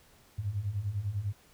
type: beating tone pair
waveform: sine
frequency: 94.8 / 104.8 Hz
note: F#2 / G#2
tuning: +43 / +16 cents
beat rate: 10 Hz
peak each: -36 / -32 dBFS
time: 0.38-1.33 s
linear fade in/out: 10 ms
effects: pink hiss -61 dBFS RMS until 1.53 s